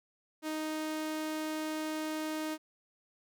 sawtooth tone, 311.1 Hz, D#4, in tune, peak -30 dBFS, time 0.42-2.58 s, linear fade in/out 50 ms, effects none

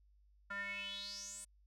square tone with band-pass filter sweep, 199.9 Hz, G3, 34 cents sharp, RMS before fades -45 dBFS, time 0.5-1.45 s, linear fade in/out 10 ms, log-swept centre 1500 to 9000 Hz, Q 7.9, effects added 50 Hz sine -65 dBFS peak until 1.66 s

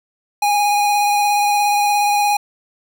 square tone with vibrato, 823 Hz, G#5, 16 cents flat, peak -14 dBFS, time 0.42-2.37 s, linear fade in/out 5 ms, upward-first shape triangle, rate 17 Hz, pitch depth 18 cents each way, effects none

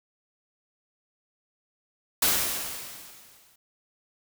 white noise with exponential decay, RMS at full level -21 dBFS, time 2.22-3.56 s, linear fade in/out 5 ms, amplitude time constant 290 ms, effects none

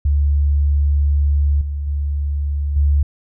sine tone with level steps, 72 Hz, D2, 34 cents flat, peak -12 / -20 / -17 / -11 dBFS, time 0.05-3.03 s, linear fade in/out 5 ms, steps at 1.61 / 1.87 / 2.76 s, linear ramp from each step 5 ms, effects none

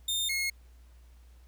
sawtooth tone pair in turn, 3634 / 2161 Hz, A#7 / C#7, -45 / -45 cents, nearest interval major sixth, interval 900 cents, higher first, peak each -25 dBFS, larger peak neither, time 0.08-0.29 / 0.29-0.5 s, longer neither, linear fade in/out 5 ms, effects added 60 Hz sine -52 dBFS peak until 1.47 s + pink hiss -67 dBFS RMS until 1.47 s

